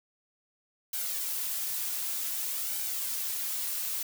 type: noise with flanger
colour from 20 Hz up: blue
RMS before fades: -33 dBFS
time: 0.93-4.03 s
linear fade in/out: 5 ms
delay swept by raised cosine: 1.3 to 4.2 ms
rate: 0.54 Hz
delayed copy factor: +0.55
effects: none